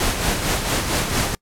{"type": "noise with tremolo", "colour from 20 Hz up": "pink", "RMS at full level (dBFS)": -19, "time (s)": [0, 1.35], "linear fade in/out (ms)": 2, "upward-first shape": "sine", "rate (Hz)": 4.4, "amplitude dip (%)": 50, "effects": ["noise-tail reverb RT60 0.1 s tail -26 dB re dry", "low-pass 12000 Hz 12 dB/octave"]}